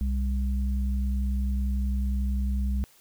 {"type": "tone pair together", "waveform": "sine", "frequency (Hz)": [63.5, 201.6], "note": ["B1", "G3"], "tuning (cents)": [49, 49], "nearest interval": "octave + minor sixth", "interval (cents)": 2000, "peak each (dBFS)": [-24, -33], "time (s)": [0.01, 2.84], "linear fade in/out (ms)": 0, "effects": ["white hiss -58 dBFS RMS until 3 s"]}